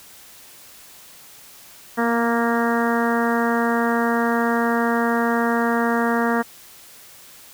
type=harmonic tone with a mistuned harmonic; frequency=233.1 Hz; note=A#3; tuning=in tune; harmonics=1 / 2 / 3 / 4 / 5 / 6 / 7 / 8; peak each=-21 / -24 / -26 / -27 / -28 / -29 / -29 / -30 dBFS; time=1.97-6.43 s; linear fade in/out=20 ms; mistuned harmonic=1; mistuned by=+15 cents; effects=white hiss -45 dBFS RMS until 7.53 s